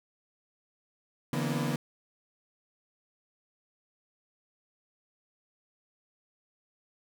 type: tone cluster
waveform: 35% pulse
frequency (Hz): 144 / 165.5 / 234.3 / 251.1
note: D3 / E3 / A#3 / B3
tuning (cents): -34 / +7 / +9 / +29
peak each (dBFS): -31 / -33 / -33 / -34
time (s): 1.33-1.76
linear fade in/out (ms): 2
effects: none